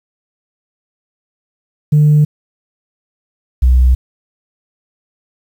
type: tone pair in turn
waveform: sine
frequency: 150 / 63.07 Hz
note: D3 / B1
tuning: +37 / +37 cents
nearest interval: octave + minor third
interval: 1500 cents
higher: first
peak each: -4 dBFS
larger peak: neither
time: 1.92-2.25 / 3.62-3.95 s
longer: neither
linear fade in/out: 10 ms
effects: tanh soft clip ceiling -3 dBFS + 7-bit